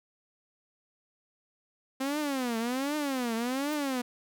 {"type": "tone with vibrato", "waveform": "sawtooth", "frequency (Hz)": 261, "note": "C4", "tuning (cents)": -4, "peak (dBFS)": -25, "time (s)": [2, 4.02], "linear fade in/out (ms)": 10, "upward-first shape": "triangle", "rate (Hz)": 1.3, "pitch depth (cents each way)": 280}
{"type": "noise with exponential growth", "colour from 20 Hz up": "violet", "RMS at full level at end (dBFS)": -40, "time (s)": [3.66, 3.74], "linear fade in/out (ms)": 5, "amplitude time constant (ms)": 16}
{"effects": []}